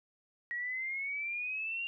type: exponential sweep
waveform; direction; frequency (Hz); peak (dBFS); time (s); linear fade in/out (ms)
sine; up; 1898 to 2794; -34; 0.51-1.87; 0
effects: none